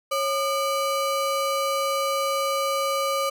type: ring-modulated tone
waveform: square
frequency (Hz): 880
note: A5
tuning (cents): 0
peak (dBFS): -20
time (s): 0.11-3.3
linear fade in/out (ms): 10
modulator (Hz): 331
effects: none